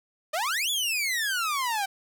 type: exponential two-way sweep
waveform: sawtooth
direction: up then down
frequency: 584 to 3500 to 762 Hz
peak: -22 dBFS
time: 0.33-1.86 s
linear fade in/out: 10 ms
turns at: 0.7 s
effects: none